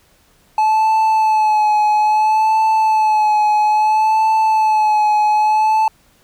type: tone with vibrato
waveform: triangle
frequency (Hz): 862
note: A5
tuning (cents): -36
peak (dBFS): -9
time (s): 0.58-5.88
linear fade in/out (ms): 2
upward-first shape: sine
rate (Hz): 0.6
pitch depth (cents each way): 33
effects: pink hiss -54 dBFS RMS until 6.23 s